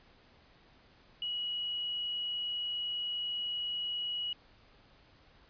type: tone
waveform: sine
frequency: 2915 Hz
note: F#7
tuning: 26 cents flat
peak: -33 dBFS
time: 1.22-4.33 s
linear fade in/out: 2 ms
effects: pink hiss -62 dBFS RMS until 5.49 s + resampled to 11025 Hz